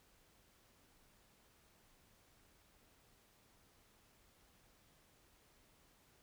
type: silence
effects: pink hiss -70 dBFS RMS until 6.22 s